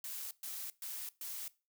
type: noise bursts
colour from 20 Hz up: blue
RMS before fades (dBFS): -43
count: 4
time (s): 0.04-1.48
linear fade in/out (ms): 2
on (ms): 270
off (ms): 120
effects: noise-tail reverb RT60 0.3 s tail -20 dB re dry